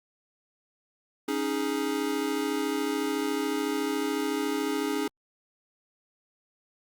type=chord; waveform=square; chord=C# suspended second; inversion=none; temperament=equal; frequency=277.2 / 311.1 / 415.3 Hz; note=C#4 / D#4 / G#4; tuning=0 / 0 / 0 cents; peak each=-32 / -32 / -32 dBFS; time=1.28-5.08 s; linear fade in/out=5 ms; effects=Opus 48 kbps